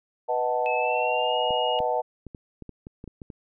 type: chord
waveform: sine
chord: B dominant seventh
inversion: none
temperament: equal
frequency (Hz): 493.9 / 622.3 / 740 / 880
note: B4 / D#5 / F#5 / A5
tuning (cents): 0 / 0 / 0 / 0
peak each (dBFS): -28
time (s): 0.28-2.02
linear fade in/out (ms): 20
type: tone with pitch glide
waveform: sine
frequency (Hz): 2600 to 2868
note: E7 to F7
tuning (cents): -24 to +45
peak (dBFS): -29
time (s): 0.66-1.79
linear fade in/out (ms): 0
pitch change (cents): +169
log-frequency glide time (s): 0.76-1.37
type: clicks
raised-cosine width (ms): 3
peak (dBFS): -26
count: 11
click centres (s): 1.507 / 1.804 / 2.267 / 2.348 / 2.623 / 2.693 / 2.869 / 3.041 / 3.077 / 3.218 / 3.302
effects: none